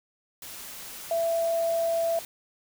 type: tone in noise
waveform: sine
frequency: 667 Hz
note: E5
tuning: 20 cents sharp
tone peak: -23 dBFS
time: 1.11-2.19 s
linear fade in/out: 2 ms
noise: white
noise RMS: -41 dBFS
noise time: 0.42-2.25 s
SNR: +15 dB
effects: none